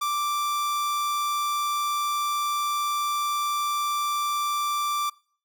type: tone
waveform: 45% pulse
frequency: 1174.7 Hz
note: D6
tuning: in tune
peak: -24 dBFS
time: 0.01-5.1 s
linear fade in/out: 10 ms
effects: noise-tail reverb RT60 0.5 s tail -24 dB re dry